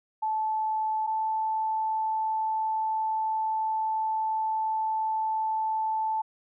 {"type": "tone pair in turn", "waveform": "sine", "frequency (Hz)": [871, 877.1], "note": ["A5", "A5"], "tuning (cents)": [-18, -6], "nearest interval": "unison", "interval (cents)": 12, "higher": "second", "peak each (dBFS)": -25, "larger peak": "neither", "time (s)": [[0.22, 1.07], [1.07, 6.22]], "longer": "second", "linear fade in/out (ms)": 10, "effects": []}